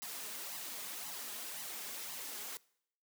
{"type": "noise with flanger", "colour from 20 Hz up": "white", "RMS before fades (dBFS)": -44, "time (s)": [0.02, 2.57], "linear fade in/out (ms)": 0, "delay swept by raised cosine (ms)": [0.99, 4.89], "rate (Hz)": 1.9, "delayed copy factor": 0.7, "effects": ["noise-tail reverb RT60 0.7 s tail -23 dB re dry", "high-pass 200 Hz 12 dB/octave"]}